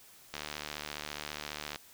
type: click train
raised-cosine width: 0.2 ms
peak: -20 dBFS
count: 107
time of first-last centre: 0.34-1.759 s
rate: 74.7 Hz
effects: white hiss -57 dBFS RMS until 1.93 s